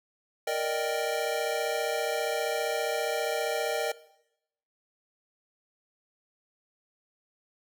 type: chord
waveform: square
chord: Eb major seventh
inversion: second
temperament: equal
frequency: 466.2 / 587.3 / 622.3 / 784 Hz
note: Bb4 / D5 / Eb5 / G5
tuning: 0 / 0 / 0 / 0 cents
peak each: -33 / -35 / -33 / -35 dBFS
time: 0.47-3.92 s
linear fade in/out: 5 ms
effects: noise-tail reverb RT60 0.8 s tail -18 dB re dry